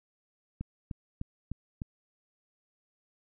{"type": "click train", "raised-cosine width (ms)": 5, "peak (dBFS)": -23, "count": 5, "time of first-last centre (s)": [0.61, 1.818], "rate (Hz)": 3.31, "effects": []}